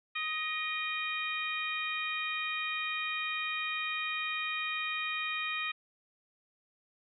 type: harmonic tone with a mistuned harmonic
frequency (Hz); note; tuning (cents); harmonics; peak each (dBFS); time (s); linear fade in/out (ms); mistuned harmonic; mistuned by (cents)
626; D#5; +10; 2 / 3 / 4 / 5 / 6; -39 / -39 / -35 / -43 / -42; 0.15-5.72; 10; 4; -37
effects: none